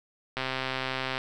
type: click train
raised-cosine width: 0.3 ms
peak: -14 dBFS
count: 107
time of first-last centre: 0.37-1.179 s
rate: 131 Hz
effects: none